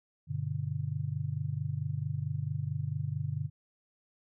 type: chord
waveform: sine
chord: G major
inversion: none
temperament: just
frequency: 98 / 122.5 / 147 Hz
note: G2 / B2 / D3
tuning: 0 / -14 / +2 cents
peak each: -37 / -36 / -34 dBFS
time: 0.27-3.5 s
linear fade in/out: 50 ms
effects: none